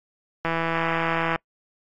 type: click train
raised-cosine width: 0.5 ms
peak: -10 dBFS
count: 151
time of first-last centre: 0.45-1.359 s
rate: 165 Hz
effects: noise-tail reverb RT60 0.1 s tail -26 dB re dry + AAC 32 kbps